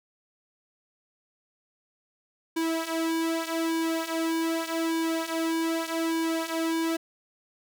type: tone with flanger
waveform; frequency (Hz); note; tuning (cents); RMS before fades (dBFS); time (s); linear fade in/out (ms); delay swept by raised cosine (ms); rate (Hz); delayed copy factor
sawtooth; 327.3; E4; -12; -28; 2.56-6.97; 10; 1.5 to 4.6; 0.83; -0.75
effects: none